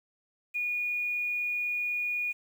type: tone with quantisation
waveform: sine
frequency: 2448 Hz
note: D#7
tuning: 29 cents flat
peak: -28 dBFS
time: 0.54-2.33 s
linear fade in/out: 20 ms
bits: 9
effects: none